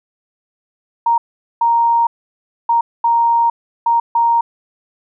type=tone bursts at uneven times; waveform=sine; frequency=932.3 Hz; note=A#5; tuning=in tune; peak=-10 dBFS; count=6; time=1.06-1.18 / 1.61-2.07 / 2.69-2.81 / 3.04-3.5 / 3.86-4 / 4.15-4.41 s; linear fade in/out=5 ms; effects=none